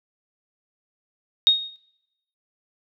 sine tone with exponential decay, 3728 Hz, A#7, 1 cent flat, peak -9 dBFS, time 1.47-1.76 s, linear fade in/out 0 ms, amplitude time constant 63 ms, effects noise-tail reverb RT60 0.9 s tail -23 dB re dry

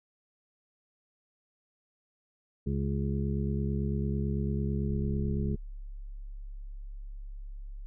harmonic tone, 69 Hz, C#2, 7 cents flat, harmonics 1 / 2 / 3 / 5 / 6, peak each -32 / -32 / -33 / -41 / -40 dBFS, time 2.66-5.56 s, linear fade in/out 10 ms
sine tone, 34.7 Hz, C#1, 3 cents sharp, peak -38 dBFS, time 4.88-7.86 s, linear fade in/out 0 ms
effects none

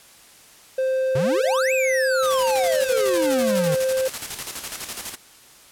triangle tone, 523.3 Hz, C5, in tune, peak -17 dBFS, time 0.78-4.08 s, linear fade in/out 5 ms
square exponential two-way sweep, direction up then down, 120.3 to 2637 to 149 Hz, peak -23 dBFS, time 1.15-3.75 s, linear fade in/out 5 ms, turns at 1.73 s
white noise with tremolo, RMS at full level -29 dBFS, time 2.22-5.16 s, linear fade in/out 20 ms, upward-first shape square, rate 12 Hz, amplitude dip 55%
effects white hiss -49 dBFS RMS until 5.71 s + low-pass 12000 Hz 12 dB/octave

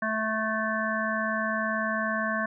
harmonic tone, 218.9 Hz, A3, 9 cents flat, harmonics 1 / 3 / 5 / 7 / 8, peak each -32 / -32 / -32 / -32 / -32 dBFS, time 0.02-2.46 s, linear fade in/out 5 ms, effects none

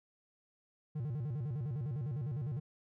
triangle tone with vibrato, 133.1 Hz, C3, 30 cents sharp, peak -33 dBFS, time 0.95-2.6 s, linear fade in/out 10 ms, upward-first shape square, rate 9.9 Hz, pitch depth 230 cents each way, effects none

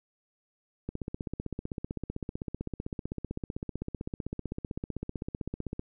click train, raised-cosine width 3 ms, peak -21 dBFS, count 78, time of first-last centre 0.89-5.794 s, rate 15.7 Hz, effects none

